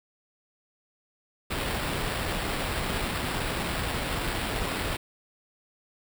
pink noise with sample-and-hold, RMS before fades -30 dBFS, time 1.5-4.97 s, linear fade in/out 10 ms, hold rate 6300 Hz, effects none

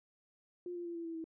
sine tone with pitch steps, 353.8 / 347.7 / 341.7 / 335.9 / 330.1 / 324.4 Hz, F4 / F4 / F4 / E4 / E4 / E4, +23 / -8 / -38 / +33 / +2 / -28 cents, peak -39 dBFS, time 0.66-1.242 s, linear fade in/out 2 ms, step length 97 ms, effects none

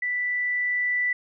sine tone with level ramp, 1975.5 Hz, B6, in tune, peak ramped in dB -24 to -21 dBFS, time 0.02-1.13 s, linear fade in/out 5 ms, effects none

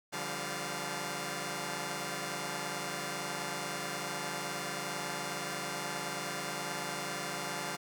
5% pulse tone cluster, 144.3 / 173.4 / 195.7 / 703 Hz, D3 / F3 / G3 / F5, -30 / -12 / -3 / +11 cents, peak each -30 dBFS, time 0.12-7.77 s, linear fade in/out 20 ms, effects none

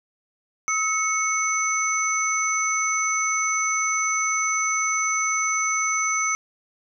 sine tone cluster, 1282 / 2200 / 6090 Hz, E6 / C#7 / F#8, -49 / -14 / +49 cents, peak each -25 dBFS, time 0.68-6.35 s, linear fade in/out 0 ms, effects none

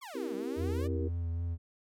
sawtooth exponential two-way sweep, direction down then up, 1171 to 189.4 to 618 Hz, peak -39 dBFS, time 0.01-0.88 s, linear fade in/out 20 ms, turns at 0.35 s
sine chord, C dominant seventh, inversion none, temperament just, 261.6 / 327 / 392.4 / 470.9 Hz, C4 / E4 / G4 / Bb4, 0 / -14 / +2 / +18 cents, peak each -39 dBFS, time 0.14-1.09 s, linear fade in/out 20 ms
triangle tone with vibrato, 84.6 Hz, E2, 45 cents sharp, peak -29 dBFS, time 0.56-1.58 s, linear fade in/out 50 ms, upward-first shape triangle, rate 3.7 Hz, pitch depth 29 cents each way
effects MP3 96 kbps

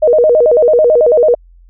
sine tone with vibrato, 546 Hz, C#5, 26 cents flat, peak -5 dBFS, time 0.02-1.35 s, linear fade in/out 10 ms, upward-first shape square, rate 9.1 Hz, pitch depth 220 cents each way, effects added 43 Hz sine -39 dBFS peak until 1.69 s

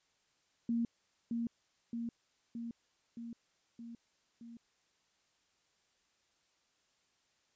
sine tone with echo, 233.1 Hz, A#3, in tune, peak -30 dBFS, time 0.69-0.85 s, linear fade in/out 2 ms, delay 620 ms, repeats 6, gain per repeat -3 dB, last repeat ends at 4.57 s, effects white hiss -75 dBFS RMS until 7.55 s + resampled to 16000 Hz

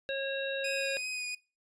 harmonic tone, 545 Hz, C#5, 29 cents flat, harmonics 1 / 3 / 5 / 7, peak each -33 / -38 / -40 / -41 dBFS, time 0.09-0.97 s, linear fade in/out 0 ms
sawtooth tone with vibrato, 2489 Hz, D#7, in tune, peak -31 dBFS, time 0.64-1.35 s, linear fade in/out 5 ms, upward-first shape triangle, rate 2.8 Hz, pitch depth 22 cents each way
effects noise-tail reverb RT60 0.3 s tail -23 dB re dry + resampled to 22050 Hz

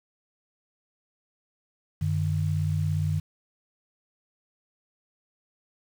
sine tone pair together, 94.8 / 152.1 Hz, F#2 / D#3, +43 / -39 cents, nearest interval minor sixth, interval 818 cents, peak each -26 dBFS, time 2.01-3.2 s, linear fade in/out 10 ms, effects 8-bit

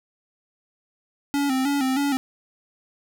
square tone with vibrato, 272.3 Hz, C#4, 31 cents flat, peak -21 dBFS, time 1.34-2.17 s, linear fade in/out 0 ms, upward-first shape square, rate 3.2 Hz, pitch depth 70 cents each way, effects none

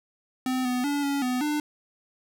square tone with pitch steps, 256.6 / 249.4 / 287 / 281.1 / 251 / 298.4 Hz, C4 / B3 / D4 / C#4 / B3 / D4, -34 / +17 / -40 / +24 / +28 / +28 cents, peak -25 dBFS, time 0.46-1.6 s, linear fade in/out 2 ms, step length 190 ms, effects none

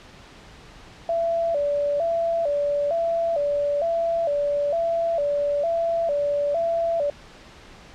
sine tone with vibrato, 622.3 Hz, D#5, in tune, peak -20 dBFS, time 1.09-7.1 s, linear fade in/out 2 ms, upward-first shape square, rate 1.1 Hz, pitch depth 130 cents each way, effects pink hiss -46 dBFS RMS until 7.94 s + low-pass 5000 Hz 12 dB/octave

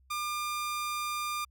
sawtooth tone, 1200 Hz, D6, 37 cents sharp, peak -28 dBFS, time 0.1-1.45 s, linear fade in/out 10 ms, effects added 65 Hz sine -60 dBFS peak until 1.5 s

